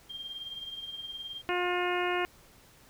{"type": "tone with tremolo", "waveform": "sine", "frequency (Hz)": 3195, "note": "G7", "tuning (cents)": 32, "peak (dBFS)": -35, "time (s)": [0.09, 1.42], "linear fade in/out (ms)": 20, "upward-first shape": "triangle", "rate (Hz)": 19, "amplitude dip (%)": 65}
{"type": "harmonic tone", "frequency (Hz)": 356.7, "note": "F4", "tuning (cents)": 37, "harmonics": [1, 2, 3, 4, 5, 6, 7, 8], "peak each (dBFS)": [-31, -34, -36, -37, -38, -39, -39, -40], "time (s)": [1.49, 2.25], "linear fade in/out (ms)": 0}
{"effects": ["pink hiss -58 dBFS RMS until 2.89 s"]}